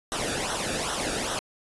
pink noise with flanger, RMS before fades -29 dBFS, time 0.12-1.39 s, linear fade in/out 0 ms, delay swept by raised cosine 0.42 to 0.98 ms, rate 2.5 Hz, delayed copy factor -0.7, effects resampled to 24000 Hz

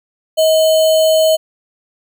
sine tone with sample-and-hold, 635 Hz, D#5, 35 cents sharp, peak -8 dBFS, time 0.37-1.37 s, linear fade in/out 20 ms, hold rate 3675 Hz, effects none

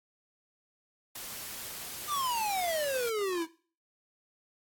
white noise, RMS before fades -41 dBFS, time 1.15-3.1 s, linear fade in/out 5 ms
square exponential sweep, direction down, 1230 to 317.2 Hz, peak -30 dBFS, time 2.07-3.47 s, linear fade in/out 50 ms
effects noise-tail reverb RT60 0.4 s tail -18 dB re dry + AAC 64 kbps

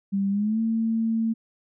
sine tone with pitch glide, 197.2 to 225.2 Hz, G3 to A3, +11 to +40 cents, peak -21 dBFS, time 0.12-1.34 s, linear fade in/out 20 ms, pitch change +229 cents, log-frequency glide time 0.3-0.6 s, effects none

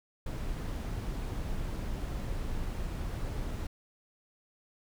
brown noise, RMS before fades -35 dBFS, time 0.26-3.67 s, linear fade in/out 5 ms, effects none

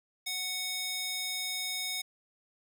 square tone with high-pass filter, 740 Hz, F#5, in tune, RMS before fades -35 dBFS, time 0.26-2.02 s, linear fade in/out 10 ms, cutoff 3100 Hz, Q 1.3, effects none

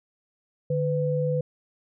sine tone pair together, 149.5 / 501.3 Hz, D3 / B4, +31 / +26 cents, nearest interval octave + major sixth, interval 2095 cents, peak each -25 dBFS, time 0.7-1.41 s, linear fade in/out 5 ms, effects none

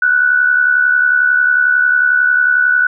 sine tone with amplitude modulation, 1480 Hz, F#6, in tune, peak -6 dBFS, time 0.02-2.87 s, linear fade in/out 5 ms, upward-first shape sine, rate 71.1 Hz, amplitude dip 60%, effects none

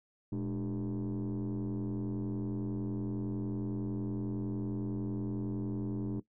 sine tone with frequency modulation, 207.7 Hz, G#3, in tune, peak -30 dBFS, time 0.32-6.2 s, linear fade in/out 5 ms, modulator 90.9 Hz, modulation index 1.4, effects noise-tail reverb RT60 0.1 s tail -17 dB re dry + tanh soft clip ceiling -32 dBFS

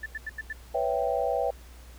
sine tone bursts, 1760 Hz, A6, in tune, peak -31 dBFS, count 5, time 0.03-0.529 s, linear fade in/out 5 ms, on 31 ms, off 86 ms
sine chord, C# half-diminished seventh, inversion third, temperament equal, 493.9 / 554.4 / 659.3 / 784 Hz, B4 / C#5 / E5 / G5, 0 / 0 / 0 / 0 cents, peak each -30 dBFS, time 0.74-1.51 s, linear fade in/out 10 ms
effects added 60 Hz sine -46 dBFS peak until 1.98 s + pink hiss -54 dBFS RMS until 1.98 s

